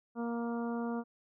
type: harmonic tone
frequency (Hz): 234.6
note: A#3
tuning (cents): +11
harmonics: 1 / 2 / 3 / 4 / 5 / 6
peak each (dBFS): -34 / -40 / -44 / -46 / -48 / -50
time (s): 0.15-1.04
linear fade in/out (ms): 50
effects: none